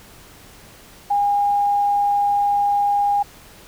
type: tone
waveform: sine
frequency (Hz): 813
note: G#5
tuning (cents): -37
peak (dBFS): -15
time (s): 1.1-3.23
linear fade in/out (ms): 10
effects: pink hiss -45 dBFS RMS until 3.67 s